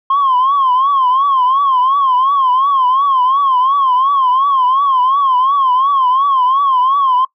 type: tone with vibrato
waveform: sine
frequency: 1063 Hz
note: C6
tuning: 27 cents sharp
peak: -8 dBFS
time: 0.1-7.25 s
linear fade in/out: 5 ms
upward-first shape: triangle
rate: 2.8 Hz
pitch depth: 140 cents each way
effects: noise-tail reverb RT60 0.1 s tail -21 dB re dry + tanh soft clip ceiling -6 dBFS